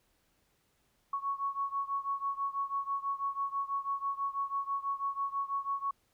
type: beating tone pair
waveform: sine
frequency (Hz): 1108 / 1114.1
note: C#6 / C#6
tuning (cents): -1 / +8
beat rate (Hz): 6.1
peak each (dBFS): -34 / -36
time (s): 1.13-5.91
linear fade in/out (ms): 5
effects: pink hiss -73 dBFS RMS until 6.13 s